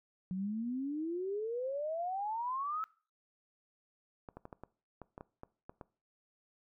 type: exponential sweep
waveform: sine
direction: up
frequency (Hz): 180.3 to 1318.5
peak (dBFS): -34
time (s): 0.31-2.84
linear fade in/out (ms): 0
type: clicks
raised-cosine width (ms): 1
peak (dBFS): -32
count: 11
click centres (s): 4.288 / 4.37 / 4.454 / 4.528 / 4.636 / 5.017 / 5.179 / 5.209 / 5.434 / 5.695 / 5.812
effects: noise-tail reverb RT60 0.4 s tail -21 dB re dry